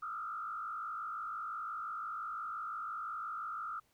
sine tone with frequency modulation, 1300 Hz, E6, 24 cents flat, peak -38 dBFS, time 0.02-3.8 s, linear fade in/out 10 ms, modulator 52.9 Hz, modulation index 1.7, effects pink hiss -73 dBFS RMS until 3.93 s

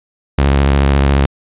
sawtooth tone with vibrato, 69.3 Hz, C#2, in tune, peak -5 dBFS, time 0.38-1.26 s, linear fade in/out 5 ms, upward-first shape sine, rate 14 Hz, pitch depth 56 cents each way, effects resampled to 8000 Hz

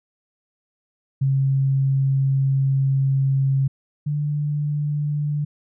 sine tone pair in turn, 135.7 / 147.5 Hz, C#3 / D3, -36 / +8 cents, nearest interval minor second, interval 144 cents, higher second, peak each -16 / -20 dBFS, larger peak first, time 1.21-3.68 / 4.06-5.45 s, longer first, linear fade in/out 10 ms, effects none

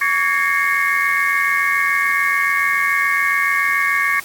sine tone cluster, 1131 / 1655 / 1826 / 2129 / 2216 Hz, C#6 / G#6 / A#6 / C7 / C#7, +34 / -6 / -36 / +30 / -1 cents, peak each -21 dBFS, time 0.01-4.2 s, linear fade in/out 5 ms, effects white hiss -36 dBFS RMS until 4.24 s + AAC 64 kbps

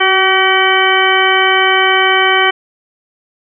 harmonic tone with a mistuned harmonic, 381.3 Hz, G4, 48 cents flat, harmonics 1 / 2 / 3 / 4 / 5 / 6 / 8, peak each -16 / -16 / -16 / -16 / -16 / -16 / -16 dBFS, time 0-2.51 s, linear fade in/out 10 ms, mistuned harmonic 1, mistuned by -24 cents, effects none

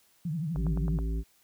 sine tone with vibrato, 160 Hz, D#3, 49 cents sharp, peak -29 dBFS, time 0.25-0.99 s, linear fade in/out 5 ms, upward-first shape triangle, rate 12 Hz, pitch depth 200 cents each way
harmonic tone, 55 Hz, A1, in tune, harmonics 1 / 3 / 5 / 7, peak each -28 / -38 / -42 / -45 dBFS, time 0.54-1.24 s, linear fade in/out 50 ms
click train, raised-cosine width 1 ms, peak -27 dBFS, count 5, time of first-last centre 0.56-0.988 s, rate 9.34 Hz
effects white hiss -65 dBFS RMS until 1.43 s

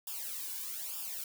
blue noise with flanger, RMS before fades -40 dBFS, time 0.07-1.24 s, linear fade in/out 2 ms, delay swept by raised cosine 0.48 to 1.58 ms, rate 1.1 Hz, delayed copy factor -0.95, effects none

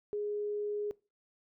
sine tone, 415.3 Hz, G#4, in tune, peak -32 dBFS, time 0.13-0.91 s, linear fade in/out 0 ms, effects noise-tail reverb RT60 0.3 s tail -22 dB re dry

